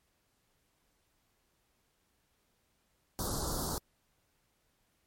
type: band-stop noise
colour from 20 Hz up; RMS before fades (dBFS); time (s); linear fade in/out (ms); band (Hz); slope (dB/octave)
pink; -35; 3.19-3.78; 0; 1400 to 4000; 48
effects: pink hiss -75 dBFS RMS until 5.06 s + MP3 64 kbps